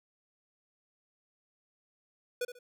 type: tone with echo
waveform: square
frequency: 491 Hz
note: B4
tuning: 10 cents flat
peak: -31 dBFS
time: 2.41-2.45 s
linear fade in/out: 5 ms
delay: 70 ms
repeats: 2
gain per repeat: -11 dB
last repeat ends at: 2.59 s
effects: none